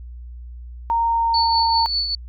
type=tone with pitch glide; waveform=sine; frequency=925 to 914.4 Hz; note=A#5 to A#5; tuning=-14 to -34 cents; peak=-16 dBFS; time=0.9-1.86 s; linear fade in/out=0 ms; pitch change=-20 cents; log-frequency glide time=1.04-1.59 s
type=tone with tremolo; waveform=sine; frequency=4459 Hz; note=C#8; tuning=9 cents sharp; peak=-17 dBFS; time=1.34-2.15 s; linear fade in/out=2 ms; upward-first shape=triangle; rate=5.1 Hz; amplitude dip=55%
effects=added 60 Hz sine -33 dBFS peak until 2.28 s